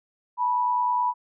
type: tone pair together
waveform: sine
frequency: 870 / 979.6 Hz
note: A5 / B5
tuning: -20 / -14 cents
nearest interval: major second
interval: 206 cents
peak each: -30 / -21 dBFS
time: 0.37-1.14 s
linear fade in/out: 50 ms
effects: none